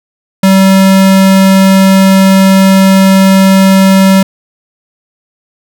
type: tone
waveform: square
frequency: 192.1 Hz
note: G3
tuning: 35 cents flat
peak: -3 dBFS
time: 0.43-4.23 s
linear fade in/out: 5 ms
effects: none